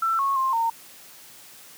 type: tone with pitch steps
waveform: sine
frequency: 1337 / 1098 / 1057 / 916 Hz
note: E6 / C#6 / C6 / A#5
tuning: +24 / -17 / +17 / -31 cents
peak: -20 dBFS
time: 0.02-0.7 s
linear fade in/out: 5 ms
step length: 170 ms
effects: white hiss -47 dBFS RMS until 1.77 s + high-pass 100 Hz 12 dB/octave